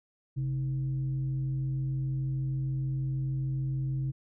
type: tone with frequency modulation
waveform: sine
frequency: 133.8 Hz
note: C3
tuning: 39 cents sharp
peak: -28 dBFS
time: 0.36-4.12 s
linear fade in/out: 20 ms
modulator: 181 Hz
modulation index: 0.29
effects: none